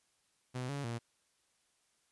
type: tone with pitch steps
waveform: sawtooth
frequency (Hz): 126.5 / 141.6 / 117.2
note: B2 / C#3 / A#2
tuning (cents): +42 / +37 / +10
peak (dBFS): -33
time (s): 0.54-0.99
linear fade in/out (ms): 20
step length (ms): 150
effects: white hiss -75 dBFS RMS until 2.11 s + resampled to 24000 Hz